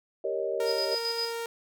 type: chord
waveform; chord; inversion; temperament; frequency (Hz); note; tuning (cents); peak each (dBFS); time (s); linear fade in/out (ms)
sine; Eb dominant seventh; first; equal; 392 / 466.2 / 554.4 / 622.3; G4 / Bb4 / Db5 / Eb5; 0 / 0 / 0 / 0; -33; 0.24-0.95; 5
type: tone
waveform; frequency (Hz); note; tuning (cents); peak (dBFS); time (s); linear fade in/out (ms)
sawtooth; 463.4; A#4; -10; -28; 0.6-1.46; 2
type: tone with tremolo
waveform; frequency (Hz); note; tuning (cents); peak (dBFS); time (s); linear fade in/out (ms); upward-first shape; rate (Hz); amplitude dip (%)
sine; 4978; D#8; 0; -28; 0.65-1.33; 50; square; 7.5; 60
effects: none